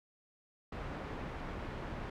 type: low-pass noise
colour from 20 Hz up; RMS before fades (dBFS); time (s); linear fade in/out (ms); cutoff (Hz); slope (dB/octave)
pink; -42; 0.72-2.1; 5; 1800; 12
effects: none